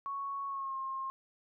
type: tone with pitch glide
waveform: sine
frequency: 1108.7 to 1067.8 Hz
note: C#6 to C6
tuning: 0 to +35 cents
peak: -35 dBFS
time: 0.06-1.1 s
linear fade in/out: 0 ms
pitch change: -65 cents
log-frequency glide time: 0.47-0.76 s
effects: none